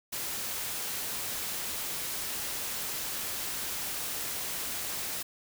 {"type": "noise", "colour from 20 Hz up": "white", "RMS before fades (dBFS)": -35, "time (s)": [0.12, 5.23], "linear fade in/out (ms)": 10, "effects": []}